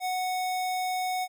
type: tone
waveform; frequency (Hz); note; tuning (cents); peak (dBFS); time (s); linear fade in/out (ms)
square; 738; F#5; -5; -28; 0-1.28; 50
effects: none